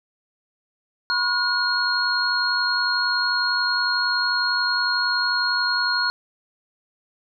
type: tone cluster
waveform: sine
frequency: 991 / 1082 / 1442 / 4274 Hz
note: B5 / C#6 / F#6 / C8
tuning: +6 / -42 / -45 / +36 cents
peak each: -29 / -30 / -22 / -23 dBFS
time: 1.1-6.1 s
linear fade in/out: 0 ms
effects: none